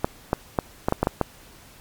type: clicks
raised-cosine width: 1 ms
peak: -5 dBFS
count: 8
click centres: 0.045 / 0.331 / 0.588 / 0.885 / 0.924 / 1.03 / 1.071 / 1.213 s
effects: pink hiss -49 dBFS RMS until 1.8 s + MP3 96 kbps